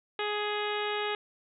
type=harmonic tone; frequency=417.4 Hz; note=G#4; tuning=9 cents sharp; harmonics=1 / 2 / 3 / 4 / 5 / 6 / 7 / 8 / 9; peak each=-33 / -36 / -38 / -39 / -40 / -41 / -41 / -42 / -43 dBFS; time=0.19-1.15 s; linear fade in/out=2 ms; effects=none